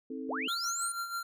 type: chord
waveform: sine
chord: A diminished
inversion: first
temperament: just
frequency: 264 / 316.8 / 440 Hz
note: C4 / Eb4 / A4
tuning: +16 / +31 / 0 cents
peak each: -38 / -43 / -42 dBFS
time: 0.1-0.48 s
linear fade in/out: 5 ms
type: linear sweep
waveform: sine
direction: up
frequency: 348.7 to 9397 Hz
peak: -33 dBFS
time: 0.29-0.92 s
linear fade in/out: 2 ms
type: tone with tremolo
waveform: square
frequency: 1379 Hz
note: F6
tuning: 22 cents flat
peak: -33 dBFS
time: 0.48-1.23 s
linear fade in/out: 5 ms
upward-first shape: sine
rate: 6.2 Hz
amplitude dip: 60%
effects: none